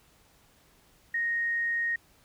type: tone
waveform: sine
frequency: 1864.7 Hz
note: A#6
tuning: in tune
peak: -26 dBFS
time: 1.14-1.96 s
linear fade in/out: 5 ms
effects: pink hiss -62 dBFS RMS until 2.24 s